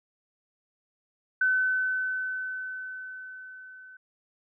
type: tone with level ramp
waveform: sine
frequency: 1516 Hz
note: F#6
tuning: 42 cents sharp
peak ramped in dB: -20 to -46 dBFS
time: 1.41-3.97 s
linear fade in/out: 5 ms
effects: none